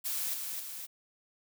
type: noise with echo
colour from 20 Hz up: blue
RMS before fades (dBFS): -34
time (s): 0.04-0.35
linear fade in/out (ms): 20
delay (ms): 260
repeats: 2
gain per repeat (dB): -4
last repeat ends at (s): 0.87
effects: none